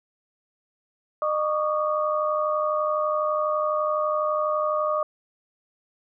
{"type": "tone cluster", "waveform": "sine", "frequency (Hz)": [610, 1127, 1219], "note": ["D#5", "C#6", "D#6"], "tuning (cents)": [-34, 28, -36], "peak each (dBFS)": [-24, -28, -27], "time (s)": [1.22, 5.03], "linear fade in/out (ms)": 2, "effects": []}